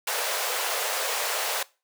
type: high-pass noise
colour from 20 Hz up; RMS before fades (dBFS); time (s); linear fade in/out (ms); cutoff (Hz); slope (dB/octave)
pink; -28; 0.07-1.63; 5; 460; 48
effects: noise-tail reverb RT60 0.3 s tail -21 dB re dry